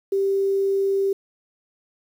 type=tone with quantisation; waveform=sine; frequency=392 Hz; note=G4; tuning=in tune; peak=-18 dBFS; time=0.12-1.13 s; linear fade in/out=5 ms; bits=8; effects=none

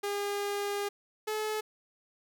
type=tone pair in turn; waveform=sawtooth; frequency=405.8 / 429.9 Hz; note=G#4 / A4; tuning=-40 / -40 cents; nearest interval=minor second; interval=100 cents; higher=second; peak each=-27 dBFS; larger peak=neither; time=0.03-0.89 / 1.27-1.61 s; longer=first; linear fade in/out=10 ms; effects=none

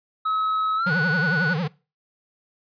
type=tone with pitch glide; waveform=triangle; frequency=1284 to 1474.9 Hz; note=E6 to F#6; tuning=-46 to -6 cents; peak=-19 dBFS; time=0.25-1.54 s; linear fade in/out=10 ms; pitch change=+240 cents; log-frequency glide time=0.76-0.93 s
type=tone with vibrato; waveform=square; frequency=164.81 Hz; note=E3; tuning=in tune; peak=-23 dBFS; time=0.86-1.68 s; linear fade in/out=10 ms; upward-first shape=triangle; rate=11 Hz; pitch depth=260 cents each way
effects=noise-tail reverb RT60 0.3 s tail -21 dB re dry + resampled to 11025 Hz

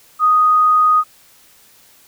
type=tone; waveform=sine; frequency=1244.5 Hz; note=D#6; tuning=in tune; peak=-9 dBFS; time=0.19-1.04 s; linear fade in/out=50 ms; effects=white hiss -49 dBFS RMS until 2.07 s

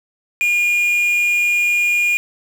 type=tone with quantisation; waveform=triangle; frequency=2428 Hz; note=D#7; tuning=43 cents flat; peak=-12 dBFS; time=0.41-2.17 s; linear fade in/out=0 ms; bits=5; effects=none

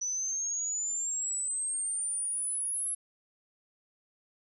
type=exponential sweep; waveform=sine; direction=up; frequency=5930 to 11000 Hz; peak=-30 dBFS; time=0.01-2.95 s; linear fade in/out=10 ms; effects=none

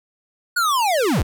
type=linear sweep; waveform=square; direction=down; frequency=1480 to 33.61 Hz; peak=-17 dBFS; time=0.56-1.23 s; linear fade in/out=10 ms; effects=none

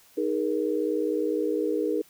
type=chord; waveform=sine; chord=D# suspended fourth; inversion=none; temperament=equal with one note detuned; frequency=311.1 / 415.3 / 475.1 Hz; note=D#4 / G#4 / A#4; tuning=0 / 0 / +33 cents; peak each=-28 dBFS; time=0.17-2.02 s; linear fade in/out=10 ms; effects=white hiss -57 dBFS RMS until 2.09 s

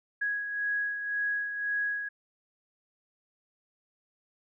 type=beating tone pair; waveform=sine; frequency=1661.2 / 1663.1 Hz; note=G#6 / G#6; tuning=0 / +2 cents; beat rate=1.9 Hz; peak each=-29 / -38 dBFS; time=0.21-2.09 s; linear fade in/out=10 ms; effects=none

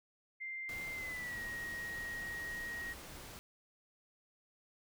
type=tone with pitch glide; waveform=sine; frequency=2093 to 1886.3 Hz; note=C7 to A#6; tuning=0 to +20 cents; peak=-40 dBFS; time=0.4-2.94 s; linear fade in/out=20 ms; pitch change=-180 cents; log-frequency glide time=0.93-1.42 s
type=noise; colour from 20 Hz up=pink; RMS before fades=-50 dBFS; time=0.69-3.39 s; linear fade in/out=0 ms
effects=none

